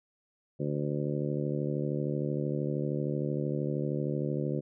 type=harmonic tone; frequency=73 Hz; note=D2; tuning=10 cents flat; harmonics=2 / 3 / 4 / 5 / 6 / 7 / 8; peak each=-32 / -37 / -37 / -36 / -43 / -38 / -44 dBFS; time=0.59-4.61 s; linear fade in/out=20 ms; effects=none